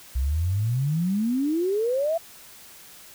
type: exponential sweep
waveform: sine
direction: up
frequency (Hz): 61.2 to 683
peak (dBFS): -21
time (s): 0.15-2.18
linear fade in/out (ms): 10
effects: white hiss -47 dBFS RMS until 3.14 s